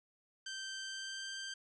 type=tone with pitch glide; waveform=15% pulse; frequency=1559 to 1571.7 Hz; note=G6 to G6; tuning=-10 to +4 cents; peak=-35 dBFS; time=0.46-1.54 s; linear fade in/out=5 ms; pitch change=+14 cents; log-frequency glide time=0.82-1.29 s; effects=resampled to 22050 Hz